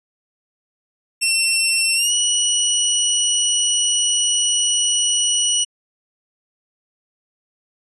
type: tone with pitch glide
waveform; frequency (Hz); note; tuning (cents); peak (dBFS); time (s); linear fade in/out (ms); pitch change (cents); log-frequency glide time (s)
15% pulse; 2704 to 2932; E7 to F#7; +43 to -16; -8; 1.21-5.65; 20; +141; 1.95-2.12
effects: resampled to 24000 Hz